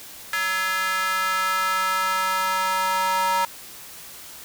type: tone with high-pass filter sweep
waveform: square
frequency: 187.6 Hz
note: F#3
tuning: 24 cents sharp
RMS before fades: -23 dBFS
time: 0.33-3.45 s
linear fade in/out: 2 ms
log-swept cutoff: 1600 to 970 Hz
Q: 3.5
effects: white hiss -41 dBFS RMS until 4.44 s